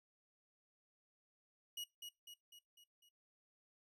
sawtooth tone with echo, 2899 Hz, F#7, 36 cents flat, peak -40 dBFS, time 1.77-1.84 s, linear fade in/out 5 ms, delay 250 ms, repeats 5, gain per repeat -5 dB, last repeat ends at 3.09 s, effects noise-tail reverb RT60 0.2 s tail -21 dB re dry

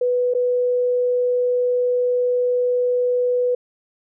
sine tone with dropouts, 493.9 Hz, B4, in tune, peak -16 dBFS, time 0.01-3.55 s, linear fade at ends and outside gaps 5 ms, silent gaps 0.338-0.348 s, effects none

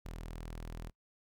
sawtooth tone, 40.76 Hz, E1, 19 cents flat, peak -38 dBFS, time 0.05-0.9 s, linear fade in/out 10 ms, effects noise-tail reverb RT60 0.1 s tail -22 dB re dry

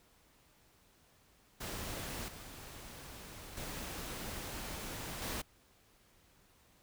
pink noise with level steps, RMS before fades -42 / -50 / -43 / -39 dBFS, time 1.6-5.42 s, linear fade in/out 10 ms, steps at 2.28 / 3.57 / 5.22 s, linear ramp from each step 2 ms, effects pink hiss -67 dBFS RMS until 6.82 s

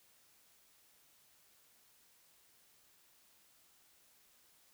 silence, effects white hiss -68 dBFS RMS until 4.73 s

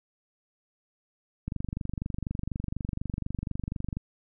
click train, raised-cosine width 5 ms, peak -19 dBFS, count 61, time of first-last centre 1.48-3.97 s, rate 24.1 Hz, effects none

